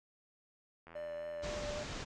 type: click train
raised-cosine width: 0.5 ms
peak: -38 dBFS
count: 67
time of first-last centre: 0.87-1.661 s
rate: 83.4 Hz
type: tone with vibrato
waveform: triangle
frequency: 592 Hz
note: D5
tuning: 14 cents sharp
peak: -38 dBFS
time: 0.95-1.84 s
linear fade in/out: 10 ms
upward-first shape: sine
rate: 3.8 Hz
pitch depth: 13 cents each way
type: low-pass noise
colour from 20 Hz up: pink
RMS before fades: -43 dBFS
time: 1.42-2.05 s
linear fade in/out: 20 ms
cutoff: 7200 Hz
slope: 48 dB/octave
effects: none